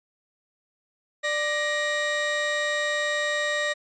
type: tone pair together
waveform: 35% pulse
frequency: 592 / 1879.5 Hz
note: D5 / A#6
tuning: +14 / +14 cents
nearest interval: octave + minor sixth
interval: 2000 cents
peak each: -26 / -24 dBFS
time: 1.23-3.74 s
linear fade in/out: 20 ms
effects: resampled to 16000 Hz